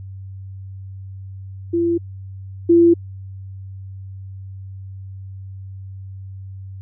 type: tone pair in turn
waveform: sine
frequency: 340 / 340 Hz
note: F4 / F4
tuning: -46 / -46 cents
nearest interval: unison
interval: 0 cents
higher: neither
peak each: -15 / -8 dBFS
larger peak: second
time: 1.73-1.98 / 2.69-2.94 s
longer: neither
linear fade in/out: 10 ms
effects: added 96 Hz sine -31 dBFS peak until 6.81 s